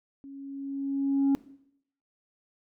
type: tone with level ramp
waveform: sine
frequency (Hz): 275.8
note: C#4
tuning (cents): -9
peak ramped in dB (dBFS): -42 to -17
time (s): 0.24-1.35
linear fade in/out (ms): 0
effects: noise-tail reverb RT60 0.7 s tail -19 dB re dry + tanh soft clip ceiling -19 dBFS